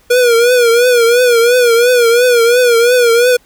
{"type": "tone with vibrato", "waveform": "square", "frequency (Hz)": 480, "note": "B4", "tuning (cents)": -49, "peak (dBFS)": -7, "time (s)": [0.1, 3.37], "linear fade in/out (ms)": 10, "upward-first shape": "triangle", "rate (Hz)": 2.9, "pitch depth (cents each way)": 94, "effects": ["pink hiss -50 dBFS RMS until 3.45 s"]}